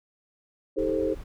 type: chord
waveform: sine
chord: A half-diminished seventh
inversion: second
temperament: just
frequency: 316.8 / 396 / 440 / 528 Hz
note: Eb4 / G4 / A4 / C5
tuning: +31 / +18 / 0 / +16 cents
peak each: -29 dBFS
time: 0.76-1.15 s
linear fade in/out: 20 ms
type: noise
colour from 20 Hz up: brown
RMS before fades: -40 dBFS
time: 0.78-1.24 s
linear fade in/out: 10 ms
effects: none